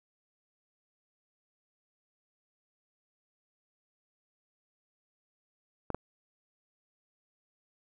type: clicks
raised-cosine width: 1 ms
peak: -19 dBFS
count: 2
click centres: 5.903 / 5.946 s
effects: none